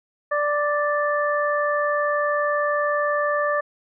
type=harmonic tone; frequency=587.3 Hz; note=D5; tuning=in tune; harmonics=1 / 2 / 3; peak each=-22 / -24 / -26 dBFS; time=0.31-3.61 s; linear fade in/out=10 ms; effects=none